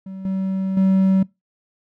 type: tone with level steps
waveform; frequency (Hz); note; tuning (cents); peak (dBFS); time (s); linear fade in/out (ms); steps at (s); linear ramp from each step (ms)
triangle; 190.9; G3; -46; -28 / -18 / -11; 0.06-1.23; 5; 0.25 / 0.77; 2
effects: noise-tail reverb RT60 0.2 s tail -22 dB re dry